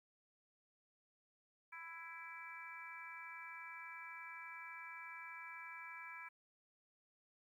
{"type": "harmonic tone", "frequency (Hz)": 331.7, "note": "E4", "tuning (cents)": 11, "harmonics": [3, 4, 5, 6, 7], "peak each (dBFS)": [-55, -57, -55, -61, -52], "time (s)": [1.72, 6.29], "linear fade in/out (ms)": 10, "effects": ["13-bit"]}